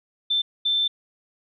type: tone bursts at uneven times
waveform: sine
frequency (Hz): 3549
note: A7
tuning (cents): +14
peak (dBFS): -19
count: 2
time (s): 0.3-0.42 / 0.65-0.88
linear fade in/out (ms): 10
effects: none